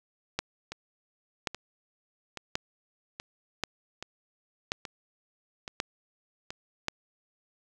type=two click trains; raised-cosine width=0.2 ms; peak=-20 / -11 dBFS; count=8 / 7; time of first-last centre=0.72-6.505 / 0.39-6.884 s; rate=1.21 / 0.924 Hz; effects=none